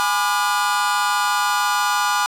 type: chord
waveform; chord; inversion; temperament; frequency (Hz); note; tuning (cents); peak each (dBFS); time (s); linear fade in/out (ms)
45% pulse; G# diminished seventh; none; just; 830.6 / 996.7 / 1196.1 / 1435.3; G#5 / B5 / D6 / F6; 0 / +16 / +31 / +47; -23; 0-2.26; 0
effects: low-pass 12000 Hz 12 dB/octave + 7-bit